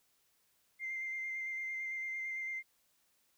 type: tone with vibrato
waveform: sine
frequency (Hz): 2093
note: C7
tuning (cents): 0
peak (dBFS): -36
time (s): 0.79-2.63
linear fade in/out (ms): 50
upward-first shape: square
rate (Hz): 8.9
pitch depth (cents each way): 13
effects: tanh soft clip ceiling -32 dBFS + white hiss -74 dBFS RMS until 3.37 s